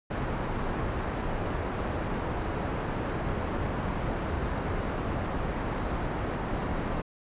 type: low-pass noise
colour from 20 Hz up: pink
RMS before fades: -31 dBFS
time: 0.1-7.02 s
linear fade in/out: 10 ms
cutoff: 1400 Hz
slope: 12 dB/octave
effects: resampled to 8000 Hz